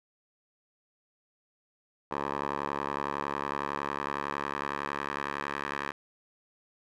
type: tone with band-pass filter sweep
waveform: 10% pulse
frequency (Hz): 70.9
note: C#2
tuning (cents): +40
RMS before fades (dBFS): -34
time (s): 2.11-5.92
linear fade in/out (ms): 5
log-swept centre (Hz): 910 to 1500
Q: 1.6
effects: none